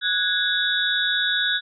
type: tone cluster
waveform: sine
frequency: 1470 / 1654 / 3466 / 3788 Hz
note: F#6 / G#6 / A7 / A#7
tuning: -12 / -8 / -27 / +27 cents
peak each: -25 dBFS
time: 0.01-1.61 s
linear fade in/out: 50 ms
effects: none